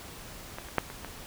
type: clicks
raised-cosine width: 0.5 ms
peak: -22 / -28 / -8 / -26 / -23 dBFS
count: 5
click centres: 0.585 / 0.686 / 0.783 / 0.901 / 1.047 s
effects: pink hiss -45 dBFS RMS until 1.26 s